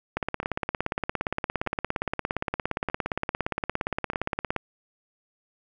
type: two click trains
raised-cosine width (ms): 0.5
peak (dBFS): -11 / -22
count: 77 / 4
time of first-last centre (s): 0.17-4.563 / 0.43-4.134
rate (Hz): 17.3 / 0.81
effects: none